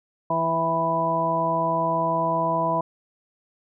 harmonic tone with a mistuned harmonic, 164.81 Hz, E3, in tune, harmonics 1 / 2 / 3 / 4 / 5 / 6, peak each -30 / -32 / -34 / -25 / -35 / -23 dBFS, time 0.3-2.81 s, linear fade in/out 5 ms, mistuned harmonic 5, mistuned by -27 cents, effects none

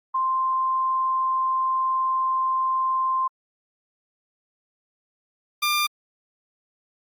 sine / 15% pulse tone pair in turn, 1046.5 / 1195.3 Hz, C6 / D6, 0 / +30 cents, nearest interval major second, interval 230 cents, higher second, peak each -20 / -14 dBFS, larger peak second, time 0.14-3.28 / 5.62-5.87 s, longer first, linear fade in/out 10 ms, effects Opus 48 kbps

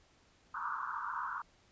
pink band-pass noise, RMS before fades -39 dBFS, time 0.54-1.42 s, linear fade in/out 5 ms, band 940 to 1500 Hz, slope 96 dB/octave, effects pink hiss -67 dBFS RMS until 1.71 s + resampled to 16000 Hz

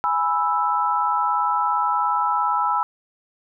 sine chord, E major, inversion first, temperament equal, 830.6 / 987.8 / 1318.5 Hz, G#5 / B5 / E6, 0 / 0 / 0 cents, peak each -24 / -22 / -22 dBFS, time 0.04-2.83 s, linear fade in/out 0 ms, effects none

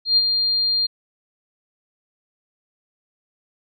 sine tone with ADSR envelope, 4200 Hz, C8, 6 cents sharp, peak -11 dBFS, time 0.05-0.87 s, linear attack 120 ms, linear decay 39 ms, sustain -6 dB, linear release 14 ms, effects none

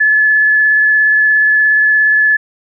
sine tone with vibrato, 1721 Hz, A6, 39 cents flat, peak -7 dBFS, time 0-2.37 s, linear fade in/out 10 ms, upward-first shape sine, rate 17 Hz, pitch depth 10 cents each way, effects none

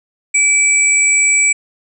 sine tone pair together, 2319 / 7800 Hz, D7 / B8, -22 / -23 cents, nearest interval octave + major sixth, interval 2099 cents, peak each -12 dBFS, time 0.34-1.53 s, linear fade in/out 10 ms, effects none

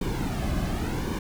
brown noise with flanger, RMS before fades -28 dBFS, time 0.01-1.19 s, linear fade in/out 5 ms, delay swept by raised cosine 1.5 to 2.19 ms, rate 0.91 Hz, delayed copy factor -0.65, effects none

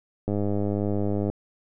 click train, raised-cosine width 2 ms, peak -14 dBFS, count 105, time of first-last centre 0.28-1.3 s, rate 102 Hz, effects none

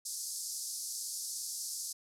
pink band-pass noise, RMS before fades -40 dBFS, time 0.05-1.93 s, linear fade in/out 10 ms, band 4800 to 12000 Hz, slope 48 dB/octave, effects none

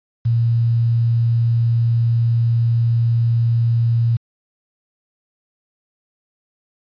sine tone with quantisation, 116.54 Hz, A#2, in tune, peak -13 dBFS, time 0.25-4.17 s, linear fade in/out 10 ms, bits 7, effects resampled to 11025 Hz

